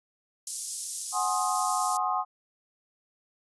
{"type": "high-pass noise", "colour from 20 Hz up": "pink", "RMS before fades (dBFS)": -33, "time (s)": [0.47, 1.97], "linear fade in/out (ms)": 2, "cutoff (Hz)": 6000, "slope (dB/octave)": 24}
{"type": "chord", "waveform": "sine", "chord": "Ab dominant seventh", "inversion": "third", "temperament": "equal with one note detuned", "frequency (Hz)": [740, 830.6, 1061.1, 1244.5], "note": ["Gb5", "Ab5", "C6", "Eb6"], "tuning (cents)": [0, 0, 24, 0], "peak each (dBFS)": [-30, -32, -30, -31], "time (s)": [1.12, 2.25], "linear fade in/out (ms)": 50}
{"effects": ["resampled to 24000 Hz"]}